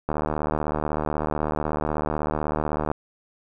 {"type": "click train", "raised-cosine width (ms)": 1, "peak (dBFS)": -11, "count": 216, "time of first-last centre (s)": [0.09, 2.915], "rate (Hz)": 76.1, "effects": []}